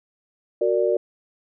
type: chord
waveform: sine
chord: Gb augmented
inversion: none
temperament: equal with one note detuned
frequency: 370 / 462.7 / 587.3 Hz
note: Gb4 / Bb4 / D5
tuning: 0 / -13 / 0 cents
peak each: -22 dBFS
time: 0.61-0.97 s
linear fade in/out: 5 ms
effects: none